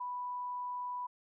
sine tone, 987.8 Hz, B5, in tune, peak -36 dBFS, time 0-1.07 s, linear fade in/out 10 ms, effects none

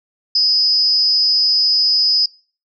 sine tone with amplitude modulation, 5030 Hz, D#8, 18 cents sharp, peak -8 dBFS, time 0.35-2.26 s, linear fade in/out 5 ms, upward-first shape sine, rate 286 Hz, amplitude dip 75%, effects noise-tail reverb RT60 0.4 s tail -23 dB re dry

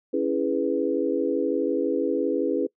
sine chord, C# minor seventh, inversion none, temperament equal, 277.2 / 329.6 / 415.3 / 493.9 Hz, C#4 / E4 / G#4 / B4, 0 / 0 / 0 / 0 cents, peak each -27 dBFS, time 0.13-2.67 s, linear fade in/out 10 ms, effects noise-tail reverb RT60 0.1 s tail -23 dB re dry

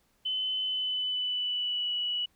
sine tone with pitch glide, 3035 to 2942 Hz, F#7 to F#7, +43 to -11 cents, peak -28 dBFS, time 0.25-2.26 s, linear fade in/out 10 ms, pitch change -54 cents, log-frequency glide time 0.61-1.91 s, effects pink hiss -70 dBFS RMS until 2.35 s

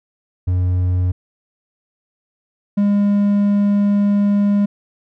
triangle tone pair in turn, 90.5 / 203.2 Hz, F#2 / G#3, -38 / -38 cents, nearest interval octave + major second, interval 1400 cents, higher second, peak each -12 / -10 dBFS, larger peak second, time 0.47-1.12 / 2.77-4.66 s, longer second, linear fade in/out 10 ms, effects none

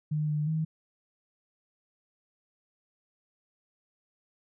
sine tone with pitch steps, 152 / 150.3 / 158.2 Hz, D#3 / D3 / D#3, -40 / +40 / +29 cents, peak -26 dBFS, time 0.11-0.65 s, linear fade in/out 10 ms, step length 180 ms, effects none

